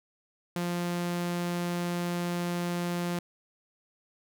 sawtooth tone, 174.61 Hz, F3, in tune, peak -25 dBFS, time 0.56-3.19 s, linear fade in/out 2 ms, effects none

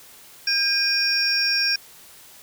sine tone cluster, 1606 / 2448 / 4871 / 5540 Hz, G6 / D#7 / D#8 / F8, +41 / -29 / -38 / -15 cents, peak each -25 / -26 / -27 / -20 dBFS, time 0.47-1.76 s, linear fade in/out 5 ms, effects tanh soft clip ceiling -10 dBFS + white hiss -47 dBFS RMS until 2.42 s

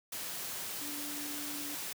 sine tone in noise, 292 Hz, D4, 10 cents flat, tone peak -44 dBFS, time 0.81-1.75 s, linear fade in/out 5 ms, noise white, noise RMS -40 dBFS, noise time 0.12-1.93 s, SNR -7 dB, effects high-pass 100 Hz 12 dB/octave

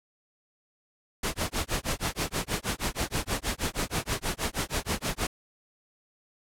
pink noise with tremolo, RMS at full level -27 dBFS, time 1.23-5.27 s, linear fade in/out 5 ms, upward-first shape sine, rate 6.3 Hz, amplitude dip 100%, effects low-pass 12000 Hz 12 dB/octave

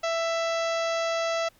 harmonic tone, 663 Hz, E5, 10 cents sharp, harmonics 1 / 2 / 3 / 4 / 5 / 6 / 7 / 8 / 9 / 10, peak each -26 / -32 / -36 / -38 / -40 / -42 / -43 / -44 / -45 / -46 dBFS, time 0.03-1.49 s, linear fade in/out 10 ms, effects pink hiss -61 dBFS RMS until 1.59 s

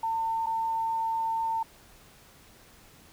sine tone with dropouts, 902 Hz, A5, 43 cents sharp, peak -26 dBFS, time 0.03-1.63 s, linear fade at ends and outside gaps 5 ms, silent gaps 0.461-0.467 s, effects pink hiss -55 dBFS RMS until 3.12 s

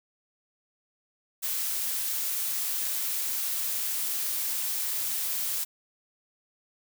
blue noise, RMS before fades -30 dBFS, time 1.42-5.65 s, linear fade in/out 20 ms, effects none

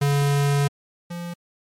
square tone pair in turn, 142.2 / 172.96 Hz, C#3 / F3, +45 / -16 cents, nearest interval minor third, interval 339 cents, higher second, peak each -18 / -30 dBFS, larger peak first, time 0.01-0.68 / 1.1-1.34 s, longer first, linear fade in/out 10 ms, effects MP3 64 kbps

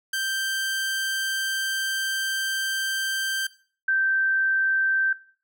sawtooth / sine tone pair in turn, 1568 / 1559.1 Hz, G6 / G6, 0 / -10 cents, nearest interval unison, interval 10 cents, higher first, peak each -21 / -19 dBFS, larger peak second, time 0.13-3.47 / 3.88-5.13 s, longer first, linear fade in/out 5 ms, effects noise-tail reverb RT60 0.4 s tail -17 dB re dry

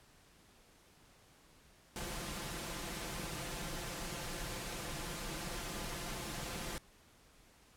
pink noise with comb filter, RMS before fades -42 dBFS, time 1.96-6.78 s, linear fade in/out 0 ms, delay 5.8 ms, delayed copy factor +0.55, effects pink hiss -64 dBFS RMS until 7.76 s + low-pass 12000 Hz 12 dB/octave

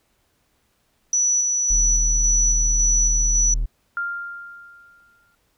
sine tone with tremolo, 5920 Hz, F#8, in tune, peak -16 dBFS, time 1.13-3.54 s, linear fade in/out 2 ms, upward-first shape square, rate 1.8 Hz, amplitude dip 25%
triangle tone, 39.04 Hz, D#1, 7 cents sharp, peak -17 dBFS, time 1.7-3.66 s, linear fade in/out 10 ms
sine tone with exponential decay, 1396.9 Hz, F6, in tune, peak -21 dBFS, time 3.97-5.35 s, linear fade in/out 1 ms, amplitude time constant 300 ms
effects pink hiss -66 dBFS RMS until 5.57 s

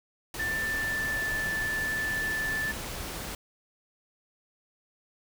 pink noise, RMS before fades -37 dBFS, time 0.34-3.35 s, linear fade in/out 2 ms
sine tone with pitch glide, 1772 to 1754.7 Hz, A6 to A6, +12 to -5 cents, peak -28 dBFS, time 0.39-2.72 s, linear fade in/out 10 ms, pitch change -17 cents, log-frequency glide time 0.57-1.33 s
effects none

